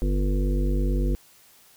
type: harmonic tone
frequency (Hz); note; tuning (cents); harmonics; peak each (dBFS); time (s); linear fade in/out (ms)
49; G1; 0; 1 / 3 / 5 / 7 / 9 / 10; -21 / -31 / -31 / -33 / -40 / -38; 0.02-1.15; 0
effects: white hiss -55 dBFS RMS until 1.76 s